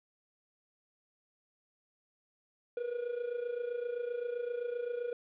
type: tone with amplitude modulation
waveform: triangle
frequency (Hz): 481.8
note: B4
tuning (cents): -43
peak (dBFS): -29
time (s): 2.77-5.13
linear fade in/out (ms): 2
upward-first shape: sine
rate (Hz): 27.7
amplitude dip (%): 70
effects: resampled to 8000 Hz + 11-bit